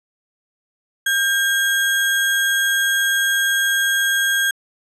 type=tone with sample-and-hold; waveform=sine; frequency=1597 Hz; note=G6; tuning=32 cents sharp; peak=-15 dBFS; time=1.06-4.51 s; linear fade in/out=5 ms; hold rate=4900 Hz; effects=resampled to 32000 Hz